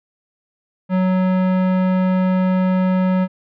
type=tone with tanh clipping; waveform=sine; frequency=185.5 Hz; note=F#3; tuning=5 cents sharp; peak=-16 dBFS; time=0.89-3.28 s; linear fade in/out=50 ms; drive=18 dB; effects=none